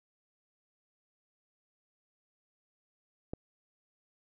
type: click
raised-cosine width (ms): 2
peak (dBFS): -23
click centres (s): 3.335
effects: none